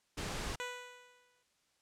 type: noise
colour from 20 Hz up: pink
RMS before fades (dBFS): -39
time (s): 0.17-0.56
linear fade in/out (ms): 10
type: tone with exponential decay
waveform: 10% pulse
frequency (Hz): 493.9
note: B4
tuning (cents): 0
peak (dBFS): -28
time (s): 0.6-1.43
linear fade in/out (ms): 0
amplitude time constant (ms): 180
effects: white hiss -75 dBFS RMS until 1.81 s + low-pass 8000 Hz 12 dB/octave